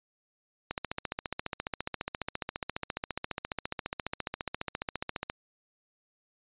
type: click train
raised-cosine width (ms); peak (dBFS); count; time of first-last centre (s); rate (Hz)
0.3; -16; 68; 0.71-5.299; 14.6
effects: resampled to 8000 Hz